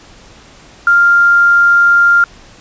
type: tone with quantisation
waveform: sine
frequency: 1396.9 Hz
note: F6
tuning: in tune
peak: -5 dBFS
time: 0.87-2.24 s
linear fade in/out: 2 ms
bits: 5
effects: pink hiss -40 dBFS RMS until 2.6 s + resampled to 16000 Hz